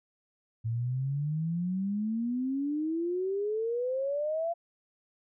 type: exponential sweep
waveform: sine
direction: up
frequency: 111.2 to 689 Hz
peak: -28 dBFS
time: 0.64-4.54 s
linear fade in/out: 20 ms
effects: none